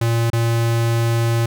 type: tone with dropouts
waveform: square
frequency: 115.9 Hz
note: A#2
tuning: 10 cents flat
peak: -16 dBFS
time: 0.01-1.46 s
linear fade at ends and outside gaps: 5 ms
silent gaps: 0.302-0.33 s
effects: none